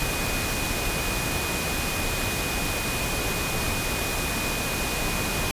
sine tone in noise, 2477 Hz, D#7, 8 cents flat, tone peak -33 dBFS, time 0-5.51 s, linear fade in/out 0 ms, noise pink, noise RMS -27 dBFS, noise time 0-5.51 s, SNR -9 dB, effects resampled to 32000 Hz

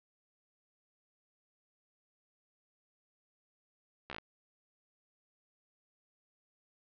slowing click train, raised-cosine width 0.3 ms, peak -25 dBFS, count 6, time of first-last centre 4.1-4.184 s, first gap 14 ms, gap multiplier 1.09, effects low-pass 4000 Hz 12 dB/octave

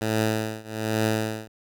10% pulse tone with tremolo, 109.5 Hz, A2, 8 cents flat, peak -12 dBFS, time 0.01-1.48 s, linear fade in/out 5 ms, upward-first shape triangle, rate 1.2 Hz, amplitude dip 95%, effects none

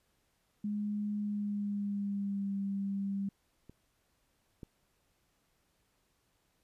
sine tone with pitch glide, 207.7 to 197.52 Hz, G#3 to G3, 0 to +13 cents, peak -32 dBFS, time 0.64-3.29 s, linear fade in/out 5 ms, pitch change -87 cents, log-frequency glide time 1.18-2.55 s
clicks, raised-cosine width 3 ms, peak -38 / -32 dBFS, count 2, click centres 3.696 / 4.632 s
effects pink hiss -75 dBFS RMS until 6.63 s + resampled to 32000 Hz

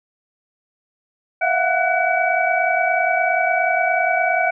sine tone cluster, 660 / 707 / 737 / 1487 / 2283 Hz, E5 / F5 / F#5 / F#6 / D7, +2 / +21 / -7 / +8 / -50 cents, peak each -22 dBFS, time 1.41-4.51 s, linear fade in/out 10 ms, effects none

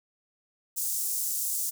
pink high-pass noise, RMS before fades -30 dBFS, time 0.76-1.71 s, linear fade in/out 20 ms, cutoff 7000 Hz, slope 24 dB/octave, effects none

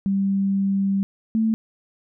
sine tone pair in turn, 196 / 221.7 Hz, G3 / A3, 0 / +13 cents, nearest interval major second, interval 213 cents, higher second, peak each -18 / -17 dBFS, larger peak second, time 0.06-1.03 / 1.35-1.54 s, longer first, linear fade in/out 0 ms, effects none

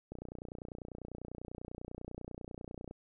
click train, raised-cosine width 2 ms, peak -30 dBFS, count 85, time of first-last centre 0.12-2.911 s, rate 30.1 Hz, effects none

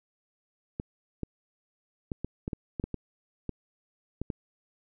clicks, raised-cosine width 3 ms, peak -19 dBFS, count 12, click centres 0.799 / 1.233 / 2.118 / 2.246 / 2.479 / 2.532 / 2.798 / 2.84 / 2.943 / 3.493 / 4.216 / 4.302 s, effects none

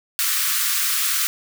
white high-pass noise, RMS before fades -21 dBFS, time 0.19-1.27 s, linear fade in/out 0 ms, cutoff 1100 Hz, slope 96 dB/octave, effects none

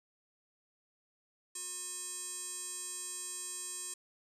square tone with band-pass filter, 360 Hz, F#4, 47 cents flat, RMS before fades -42 dBFS, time 1.55-3.94 s, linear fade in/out 5 ms, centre 8200 Hz, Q 4.8, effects none

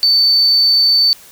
sine tone, 4534 Hz, C#8, 38 cents sharp, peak -7 dBFS, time 0.03-1.13 s, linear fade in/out 0 ms, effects tanh soft clip ceiling -5 dBFS + white hiss -41 dBFS RMS until 1.31 s

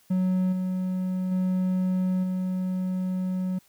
triangle tone with level steps, 184.9 Hz, F#3, 1 cent flat, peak -19 / -23 / -20 / -23 dBFS, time 0.1-3.59 s, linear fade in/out 10 ms, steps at 0.52 / 1.31 / 2.23 s, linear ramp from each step 10 ms, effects white hiss -61 dBFS RMS until 3.68 s

